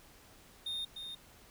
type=tone with echo; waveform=triangle; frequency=3667 Hz; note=A#7; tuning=29 cents flat; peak=-34 dBFS; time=0.66-0.85 s; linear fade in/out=5 ms; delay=300 ms; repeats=1; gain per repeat=-6 dB; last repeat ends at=1.15 s; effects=pink hiss -59 dBFS RMS until 1.5 s